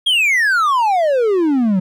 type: exponential sweep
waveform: triangle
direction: down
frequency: 3322 to 179 Hz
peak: -10 dBFS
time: 0.06-1.8 s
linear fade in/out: 10 ms
effects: none